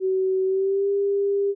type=tone with pitch glide; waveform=sine; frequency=377.8 to 399.8 Hz; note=F#4 to G4; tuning=+36 to +34 cents; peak=-19 dBFS; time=0-1.55 s; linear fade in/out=50 ms; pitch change=+98 cents; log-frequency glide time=0.45-0.89 s; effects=none